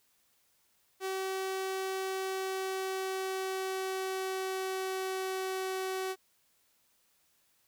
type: tone with pitch glide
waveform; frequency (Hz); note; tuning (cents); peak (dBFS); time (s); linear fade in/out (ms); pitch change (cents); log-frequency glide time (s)
sawtooth; 381.2 to 377.7; G4 to F#4; -48 to +36; -29; 1-6.16; 50; -16; 1.93-5.77
effects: white hiss -71 dBFS RMS until 7.67 s